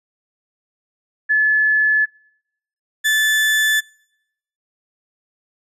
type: tone pair in turn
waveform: sine / 35% pulse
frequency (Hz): 1723 / 1744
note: A6 / A6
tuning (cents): -37 / -16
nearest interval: unison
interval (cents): 21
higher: second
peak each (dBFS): -12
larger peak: neither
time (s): 1.29-2.06 / 3.04-3.81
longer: neither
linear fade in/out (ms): 20
effects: noise-tail reverb RT60 0.8 s tail -26 dB re dry + resampled to 32000 Hz